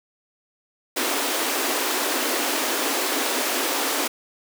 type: high-pass noise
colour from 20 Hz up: pink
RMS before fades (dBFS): -24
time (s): 0.96-4.08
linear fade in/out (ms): 10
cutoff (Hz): 250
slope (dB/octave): 96
effects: none